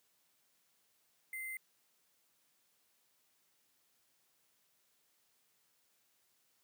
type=tone with sample-and-hold; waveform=sine; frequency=2075 Hz; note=C7; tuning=15 cents flat; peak=-40 dBFS; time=1.33-1.57 s; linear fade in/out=2 ms; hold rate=11025 Hz; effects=white hiss -75 dBFS RMS until 6.63 s + high-pass 100 Hz 12 dB/octave